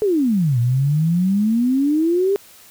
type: exponential two-way sweep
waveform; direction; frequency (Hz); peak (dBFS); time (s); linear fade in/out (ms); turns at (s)
sine; down then up; 440 to 116.54 to 406.8; -14; 0.02-2.36; 0; 0.59
effects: white hiss -46 dBFS RMS until 2.7 s